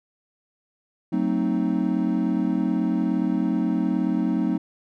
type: chord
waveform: triangle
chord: F# diminished seventh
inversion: none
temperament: equal with one note detuned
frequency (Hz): 185 / 224 / 261.6 / 311.1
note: F#3 / A3 / C4 / Eb4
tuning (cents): 0 / +31 / 0 / 0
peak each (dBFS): -24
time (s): 1.12-4.58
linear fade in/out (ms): 10
effects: none